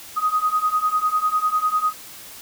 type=beating tone pair; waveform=sine; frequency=1244.5 / 1254.5 Hz; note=D#6 / D#6; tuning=0 / +14 cents; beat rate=10 Hz; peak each=-22 / -20 dBFS; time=0.16-1.93 s; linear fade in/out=20 ms; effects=white hiss -40 dBFS RMS until 2.41 s